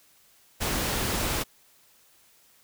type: noise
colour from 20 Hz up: pink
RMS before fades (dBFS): -28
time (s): 0.6-1.44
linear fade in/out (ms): 20
effects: white hiss -60 dBFS RMS until 2.63 s